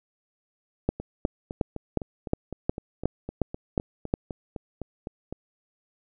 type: two click trains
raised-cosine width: 2 ms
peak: -20 / -9 dBFS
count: 18 / 10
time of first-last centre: 1-5.326 / 0.89-4.139 s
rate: 3.93 / 2.77 Hz
effects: none